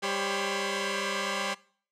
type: tone cluster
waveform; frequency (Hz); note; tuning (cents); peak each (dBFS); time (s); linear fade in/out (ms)
10% pulse; 198.1 / 395.9 / 531 / 559 / 1014; G3 / G4 / C5 / C#5 / B5; +18 / +17 / +25 / +14 / +45; -27; 0.02-1.55; 20
effects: noise-tail reverb RT60 0.5 s tail -22 dB re dry + low-pass 8000 Hz 12 dB/octave

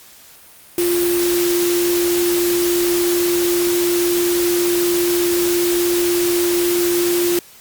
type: tone in noise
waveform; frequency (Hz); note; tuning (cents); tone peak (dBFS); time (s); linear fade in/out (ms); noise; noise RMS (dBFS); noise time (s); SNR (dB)
sine; 349.2; F4; 0; -15; 0.78-7.39; 2; white; -23; 0.78-7.39; +5
effects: white hiss -44 dBFS RMS until 7.6 s + Opus 48 kbps

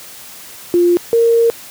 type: tone pair in turn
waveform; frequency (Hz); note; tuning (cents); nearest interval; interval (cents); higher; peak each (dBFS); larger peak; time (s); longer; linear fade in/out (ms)
sine; 349.2 / 463; F4 / A#4; 0 / -12; perfect fourth; 488; second; -8; neither; 0.74-0.97 / 1.13-1.5; second; 0
effects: white hiss -35 dBFS RMS until 1.7 s + high-pass 80 Hz 12 dB/octave

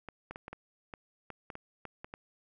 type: clicks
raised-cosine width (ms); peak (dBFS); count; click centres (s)
0.5; -27; 12; 0.087 / 0.31 / 0.359 / 0.481 / 0.53 / 0.938 / 1.303 / 1.502 / 1.554 / 1.853 / 2.045 / 2.139
effects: none

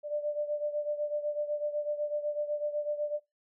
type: beating tone pair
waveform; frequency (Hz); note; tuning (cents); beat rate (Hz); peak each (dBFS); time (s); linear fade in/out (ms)
sine; 591 / 599; D5 / D5; +11 / +34; 8; -31 / -36; 0.03-3.2; 50
effects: noise-tail reverb RT60 0.2 s tail -19 dB re dry

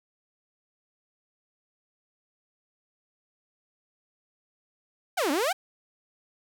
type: exponential two-way sweep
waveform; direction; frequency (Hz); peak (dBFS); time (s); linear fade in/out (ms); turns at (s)
sawtooth; down then up; 820 to 263.3 to 820; -20; 5.17-5.53; 10; 5.31
effects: none

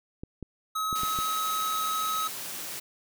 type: clicks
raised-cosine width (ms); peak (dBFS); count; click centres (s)
3; -24; 5; 0.235 / 0.427 / 0.928 / 1.034 / 1.188
type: tone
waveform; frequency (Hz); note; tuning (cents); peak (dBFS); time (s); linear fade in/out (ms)
square; 1279; D#6; +47; -28; 0.75-2.28; 10
type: high-pass noise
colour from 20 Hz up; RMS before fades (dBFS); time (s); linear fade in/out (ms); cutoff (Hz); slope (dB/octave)
white; -37; 0.95-2.8; 10; 110; 96
effects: none

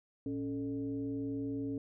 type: tone with frequency modulation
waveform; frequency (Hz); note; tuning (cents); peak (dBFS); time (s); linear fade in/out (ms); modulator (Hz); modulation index
sine; 277.2; C#4; 0; -34; 0.26-1.78; 2; 164; 0.72
effects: none

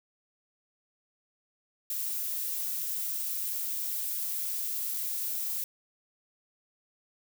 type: noise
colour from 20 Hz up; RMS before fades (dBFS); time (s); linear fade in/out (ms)
violet; -33; 1.9-5.64; 2
effects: none

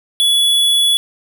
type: tone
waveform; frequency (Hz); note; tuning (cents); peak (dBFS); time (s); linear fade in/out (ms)
square; 3405; G#7; +42; -11; 0.2-0.97; 0
effects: none

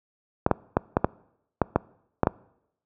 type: clicks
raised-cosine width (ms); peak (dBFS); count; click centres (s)
1; -4; 9; 0.464 / 0.513 / 0.769 / 0.969 / 1.045 / 1.617 / 1.76 / 2.233 / 2.271
effects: noise-tail reverb RT60 0.8 s tail -24 dB re dry + high-pass 60 Hz 12 dB/octave

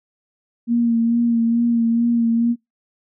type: tone with vibrato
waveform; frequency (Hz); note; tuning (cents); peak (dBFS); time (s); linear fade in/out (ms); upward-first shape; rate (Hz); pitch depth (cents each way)
sine; 233.1; A#3; 0; -14; 0.67-2.56; 50; sine; 2.3; 27
effects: noise-tail reverb RT60 0.2 s tail -26 dB re dry

